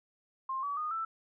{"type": "tone with pitch steps", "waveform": "sine", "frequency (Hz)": [1059, 1141.6, 1230.6, 1326.6], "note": ["C6", "D6", "D#6", "E6"], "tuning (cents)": [21, -49, -19, 11], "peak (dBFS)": -32, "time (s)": [0.49, 1.05], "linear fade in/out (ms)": 5, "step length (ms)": 140, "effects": []}